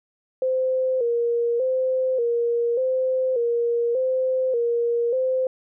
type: tone with vibrato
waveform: sine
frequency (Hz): 493.9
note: B4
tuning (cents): 0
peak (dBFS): -19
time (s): 0.42-5.47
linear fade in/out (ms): 2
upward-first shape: square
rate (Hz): 0.85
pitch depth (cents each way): 81
effects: none